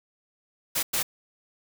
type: noise bursts at uneven times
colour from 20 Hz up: white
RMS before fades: -26 dBFS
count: 2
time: 0.75-0.83 / 0.93-1.03 s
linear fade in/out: 10 ms
effects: none